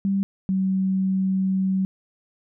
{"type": "tone pair in turn", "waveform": "sine", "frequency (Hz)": [196, 190.09], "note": ["G3", "F#3"], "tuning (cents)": [0, 47], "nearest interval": "minor second", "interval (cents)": 53, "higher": "first", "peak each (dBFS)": -19, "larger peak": "neither", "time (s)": [[0.05, 0.23], [0.49, 1.85]], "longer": "second", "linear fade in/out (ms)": 0, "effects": []}